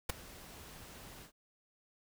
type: noise with ADSR envelope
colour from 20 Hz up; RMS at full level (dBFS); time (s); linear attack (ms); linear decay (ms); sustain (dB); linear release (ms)
pink; -31; 0.09-1.32; 8; 9; -21; 95
effects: none